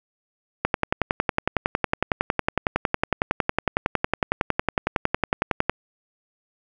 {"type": "click train", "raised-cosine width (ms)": 0.5, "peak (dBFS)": -4, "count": 56, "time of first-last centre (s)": [0.65, 5.696], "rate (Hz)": 10.9, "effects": []}